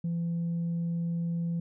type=tone; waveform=sine; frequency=169.2 Hz; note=E3; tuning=45 cents sharp; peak=-26 dBFS; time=0.04-1.6 s; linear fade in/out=5 ms; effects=tanh soft clip ceiling -26 dBFS